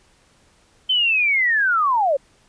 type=linear sweep; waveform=sine; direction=down; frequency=3102 to 519 Hz; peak=-15 dBFS; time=0.89-2.17 s; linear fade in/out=10 ms; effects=pink hiss -57 dBFS RMS until 2.48 s + resampled to 22050 Hz